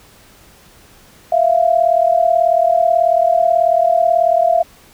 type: tone pair together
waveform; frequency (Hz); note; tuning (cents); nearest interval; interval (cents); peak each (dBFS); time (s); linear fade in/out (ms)
sine; 660.2 / 698.5; E5 / F5; +2 / 0; minor second; 98; -13; 1.32-4.63; 5
effects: pink hiss -46 dBFS RMS until 4.93 s